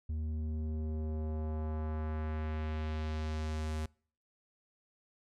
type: tone with low-pass filter sweep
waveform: square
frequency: 77.8 Hz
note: D#2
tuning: in tune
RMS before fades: -36 dBFS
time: 0.09-3.86 s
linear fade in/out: 5 ms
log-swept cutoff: 160 to 10000 Hz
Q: 1
effects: noise-tail reverb RT60 0.5 s tail -26 dB re dry